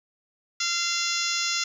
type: harmonic tone with a mistuned harmonic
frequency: 689 Hz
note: F5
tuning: 24 cents flat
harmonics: 2 / 3 / 4 / 5 / 6 / 7 / 8 / 9 / 10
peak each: -33 / -33 / -33 / -33 / -33 / -33 / -33 / -33 / -33 dBFS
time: 0.6-1.64 s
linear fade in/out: 5 ms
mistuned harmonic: 7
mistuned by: +54 cents
effects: 9-bit